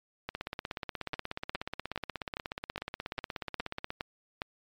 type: two click trains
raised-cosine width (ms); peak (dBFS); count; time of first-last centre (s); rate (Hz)
0.3; -17 / -19; 9 / 61; 1.14-4.419 / 0.29-3.904; 2.44 / 16.6
effects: MP3 96 kbps